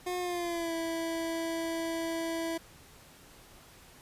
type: tone with pitch glide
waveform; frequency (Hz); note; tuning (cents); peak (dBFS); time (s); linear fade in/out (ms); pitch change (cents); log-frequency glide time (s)
25% pulse; 359.7 to 329.8; F#4 to E4; -49 to +1; -28; 0.06-2.58; 10; -150; 0.2-0.73
effects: pink hiss -55 dBFS RMS until 4.01 s + resampled to 32000 Hz